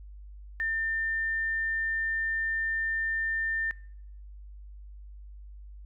sine tone, 1800 Hz, A6, 39 cents sharp, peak -27 dBFS, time 0.6-3.71 s, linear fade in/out 0 ms, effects noise-tail reverb RT60 0.7 s tail -24 dB re dry + added 50 Hz sine -43 dBFS peak until 5.85 s

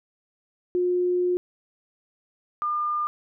sine tone pair in turn, 358.2 / 1204.8 Hz, F4 / D6, +44 / +44 cents, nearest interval octave + major sixth, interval 2100 cents, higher second, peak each -20 / -23 dBFS, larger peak first, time 0.75-1.37 / 2.62-3.07 s, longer first, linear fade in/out 0 ms, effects none

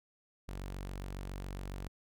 sawtooth tone, 47.22 Hz, F#1, 36 cents sharp, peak -36 dBFS, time 0.48-1.88 s, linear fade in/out 10 ms, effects none

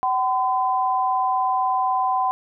sine tone pair together, 760 / 1016.2 Hz, F#5 / B5, +46 / +49 cents, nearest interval perfect fourth, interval 503 cents, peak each -21 dBFS, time 0.03-2.31 s, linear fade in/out 0 ms, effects none

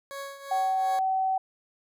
20% pulse tone with tremolo, 554.4 Hz, C#5, in tune, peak -29 dBFS, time 0.11-0.99 s, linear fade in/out 0 ms, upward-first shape triangle, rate 2.7 Hz, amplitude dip 75%
sine tone, 761 Hz, F#5, 48 cents sharp, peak -23 dBFS, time 0.51-1.38 s, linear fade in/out 5 ms
effects none

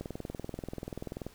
click train, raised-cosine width 2 ms, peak -24 dBFS, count 27, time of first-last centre 0.01-1.266 s, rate 20.7 Hz, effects pink hiss -58 dBFS RMS until 1.34 s

